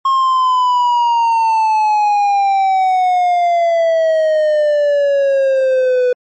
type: exponential sweep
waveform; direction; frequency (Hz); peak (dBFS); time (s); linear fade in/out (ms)
triangle; down; 1079 to 493.9; -8; 0.05-6.13; 5
effects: MP3 32 kbps